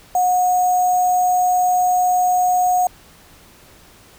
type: tone with sample-and-hold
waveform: sine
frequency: 728 Hz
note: F#5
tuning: 28 cents flat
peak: -13 dBFS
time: 0.15-2.87 s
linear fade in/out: 2 ms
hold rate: 7350 Hz
effects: pink hiss -47 dBFS RMS until 4.18 s